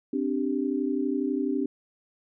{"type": "chord", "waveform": "sine", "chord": "C suspended second", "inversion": "none", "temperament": "equal", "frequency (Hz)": [261.6, 293.7, 392], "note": ["C4", "D4", "G4"], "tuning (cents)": [0, 0, 0], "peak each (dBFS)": [-28, -28, -31], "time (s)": [0.13, 1.66], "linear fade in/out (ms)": 5, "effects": []}